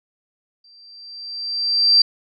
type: tone with exponential growth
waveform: sine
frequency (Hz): 4699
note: D8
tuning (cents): 0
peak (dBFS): -8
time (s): 0.64-2.02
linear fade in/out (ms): 5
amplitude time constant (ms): 300
effects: none